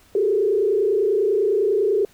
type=tone with frequency modulation; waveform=sine; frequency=409.5 Hz; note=G#4; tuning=24 cents flat; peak=-16 dBFS; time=0.15-2.05 s; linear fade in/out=2 ms; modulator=30 Hz; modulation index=1.3; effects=pink hiss -54 dBFS RMS until 2.13 s